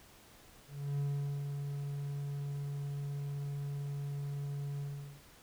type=tone with ADSR envelope; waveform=triangle; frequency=142 Hz; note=C#3; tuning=42 cents sharp; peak=-29 dBFS; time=0.67-5.22 s; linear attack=320 ms; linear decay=450 ms; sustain=-5 dB; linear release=410 ms; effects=pink hiss -59 dBFS RMS until 5.42 s